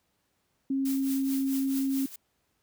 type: tone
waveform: sine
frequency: 270 Hz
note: C#4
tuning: 45 cents flat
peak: -25 dBFS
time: 0.7-2.06 s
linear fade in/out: 5 ms
type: noise with tremolo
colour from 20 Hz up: blue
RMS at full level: -37 dBFS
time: 0.85-2.16 s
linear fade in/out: 5 ms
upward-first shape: triangle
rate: 4.6 Hz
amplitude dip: 80%
effects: pink hiss -74 dBFS RMS until 2.62 s + high-pass 60 Hz 12 dB/octave